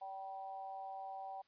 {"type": "tone with amplitude modulation", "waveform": "sine", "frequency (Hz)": 772, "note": "G5", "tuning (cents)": -27, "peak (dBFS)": -40, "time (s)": [0.01, 1.42], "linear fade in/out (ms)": 10, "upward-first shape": "sine", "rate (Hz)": 196, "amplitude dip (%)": 75, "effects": ["white hiss -75 dBFS RMS until 1.47 s", "resampled to 11025 Hz"]}